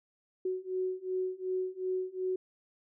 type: beating tone pair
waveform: sine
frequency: 370 / 372.7 Hz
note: F#4 / F#4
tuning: 0 / +13 cents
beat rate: 2.7 Hz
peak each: -35 / -34 dBFS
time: 0.45-2.36 s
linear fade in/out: 5 ms
effects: none